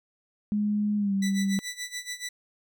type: tone with pitch glide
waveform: sine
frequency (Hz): 208.5 to 195.66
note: G#3 to G3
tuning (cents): +7 to -3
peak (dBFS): -23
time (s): 0.52-1.59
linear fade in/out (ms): 0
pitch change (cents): -110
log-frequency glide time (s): 0.97-1.14
type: tone with tremolo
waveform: 15% pulse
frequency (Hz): 1975.5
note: B6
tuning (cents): 0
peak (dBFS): -25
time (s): 1.22-2.29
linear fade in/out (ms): 5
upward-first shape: sine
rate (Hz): 7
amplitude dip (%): 85
effects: none